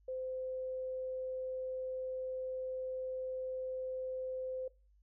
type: tone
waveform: sine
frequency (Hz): 516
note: C5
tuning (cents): -24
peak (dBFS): -37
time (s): 0.08-4.68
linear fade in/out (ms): 5
effects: noise-tail reverb RT60 0.3 s tail -21 dB re dry + added 50 Hz sine -64 dBFS peak until 5.02 s